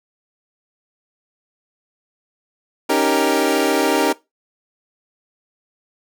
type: chord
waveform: 25% pulse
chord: Eb dominant seventh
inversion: third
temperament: equal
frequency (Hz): 277.2 / 311.1 / 392 / 466.2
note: Db4 / Eb4 / G4 / Bb4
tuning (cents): 0 / 0 / 0 / 0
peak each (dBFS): -17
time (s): 2.89-4.13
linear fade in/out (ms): 10
effects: noise-tail reverb RT60 0.2 s tail -19 dB re dry